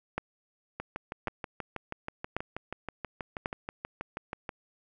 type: two click trains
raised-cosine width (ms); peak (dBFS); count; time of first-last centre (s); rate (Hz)
0.5; -20 / -15; 24 / 4; 0.8-4.492 / 0.18-3.459; 6.23 / 0.915
effects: none